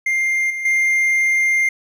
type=tone with level steps; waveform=triangle; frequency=2106 Hz; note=C7; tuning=11 cents sharp; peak=-14 / -21 / -12 dBFS; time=0.06-1.69 s; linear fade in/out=5 ms; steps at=0.5 / 0.65 s; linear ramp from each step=5 ms; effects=none